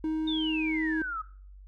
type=tone with pitch glide; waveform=triangle; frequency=314.5 to 317.1 Hz; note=D#4 to D#4; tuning=+19 to +33 cents; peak=-25 dBFS; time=0.04-1.02 s; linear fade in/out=2 ms; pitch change=+14 cents; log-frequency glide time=0.61-0.91 s
type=exponential sweep; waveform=sine; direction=down; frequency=3700 to 1244.5 Hz; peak=-31 dBFS; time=0.27-1.22 s; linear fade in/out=10 ms
effects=noise-tail reverb RT60 0.5 s tail -20 dB re dry + added 48 Hz sine -46 dBFS peak until 1.67 s